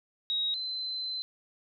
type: tone pair in turn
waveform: sine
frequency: 3800 / 4063 Hz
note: A#7 / B7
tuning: +33 / +48 cents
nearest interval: minor second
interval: 115 cents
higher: second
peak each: -27 / -32 dBFS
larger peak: first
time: 0.3-0.54 / 0.54-1.22 s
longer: second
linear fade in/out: 0 ms
effects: none